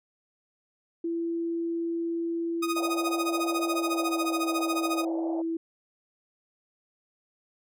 sine tone with pitch glide, 335.4 to 329.4 Hz, E4 to E4, +30 to -1 cents, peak -27 dBFS, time 1.04-5.57 s, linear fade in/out 5 ms, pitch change -31 cents, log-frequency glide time 3.75-4.29 s
sawtooth tone with tremolo, 1244.5 Hz, D#6, in tune, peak -23 dBFS, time 2.62-5.05 s, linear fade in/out 10 ms, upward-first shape sine, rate 14 Hz, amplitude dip 85%
white band-pass noise, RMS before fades -37 dBFS, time 2.76-5.42 s, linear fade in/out 5 ms, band 550 to 730 Hz, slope 48 dB/octave
effects none

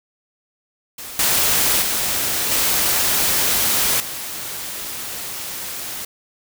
white noise with level steps, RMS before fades -33 / -17 / -21 / -18 / -29 dBFS, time 0.98-6.05 s, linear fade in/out 5 ms, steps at 1.19 / 1.82 / 2.51 / 4 s, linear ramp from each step 2 ms, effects none

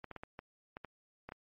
clicks, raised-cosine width 0.5 ms, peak -29 dBFS, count 9, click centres 0.043 / 0.113 / 0.163 / 0.235 / 0.391 / 0.769 / 0.847 / 1.29 / 1.321 s, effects MP3 32 kbps

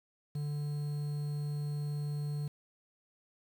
triangle tone with quantisation, 146.83 Hz, D3, in tune, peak -31 dBFS, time 0.35-2.48 s, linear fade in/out 5 ms, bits 9, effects none

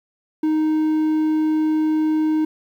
triangle tone, 311.1 Hz, D#4, in tune, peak -14 dBFS, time 0.43-2.45 s, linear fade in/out 5 ms, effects 9-bit

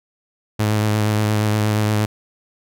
sawtooth tone with vibrato, 106.5 Hz, G#2, 44 cents sharp, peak -12 dBFS, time 0.59-2.06 s, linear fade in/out 10 ms, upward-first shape sine, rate 8.5 Hz, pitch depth 22 cents each way, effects none

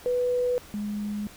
sine tone pair in turn, 493.9 / 207.7 Hz, B4 / G#3, 0 / 0 cents, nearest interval octave + minor third, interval 1500 cents, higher first, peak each -22 / -28 dBFS, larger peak first, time 0.06-0.58 / 0.74-1.27 s, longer second, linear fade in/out 0 ms, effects pink hiss -48 dBFS RMS until 1.36 s

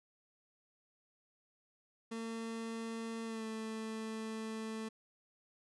30% pulse tone with pitch glide, 227 to 220.9 Hz, A#3 to A3, -46 to +7 cents, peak -37 dBFS, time 2.11-4.89 s, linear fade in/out 10 ms, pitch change -47 cents, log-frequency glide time 3.25-3.45 s, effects resampled to 24000 Hz

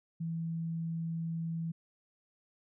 sine tone, 164.81 Hz, E3, in tune, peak -33 dBFS, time 0.2-1.72 s, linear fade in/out 10 ms, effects none

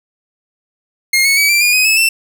sawtooth tone with pitch steps, 2136 / 2206 / 2279 / 2354 / 2431 / 2511 / 2594 / 2679 Hz, C7 / C#7 / C#7 / D7 / D#7 / D#7 / E7 / E7, +35 / -9 / +47 / +3 / -41 / +15 / -28 / +27 cents, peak -6 dBFS, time 1.13-2.09 s, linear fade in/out 5 ms, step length 120 ms, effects 7-bit

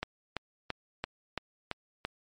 click train, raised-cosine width 0.3 ms, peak -16 dBFS, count 7, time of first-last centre 0.03-2.05 s, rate 2.97 Hz, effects MP3 48 kbps

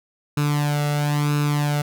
sawtooth tone with flanger, 146.83 Hz, D3, in tune, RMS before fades -21 dBFS, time 0.37-1.82 s, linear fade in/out 5 ms, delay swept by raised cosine 0.76 to 1.48 ms, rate 1 Hz, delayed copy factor +0.7, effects none

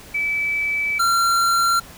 sine / square tone pair in turn, 2305 / 1370.6 Hz, D7 / F6, -33 / -33 cents, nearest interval major sixth, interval 900 cents, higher first, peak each -19 / -16 dBFS, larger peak second, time 0.14-0.99 / 0.99-1.8 s, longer first, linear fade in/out 10 ms, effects pink hiss -42 dBFS RMS until 1.97 s

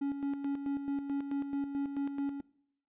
triangle tone with tremolo, 280 Hz, C#4, 18 cents sharp, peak -28 dBFS, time 0.01-2.41 s, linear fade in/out 10 ms, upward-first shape square, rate 4.6 Hz, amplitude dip 55%, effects noise-tail reverb RT60 0.7 s tail -21 dB re dry + resampled to 8000 Hz

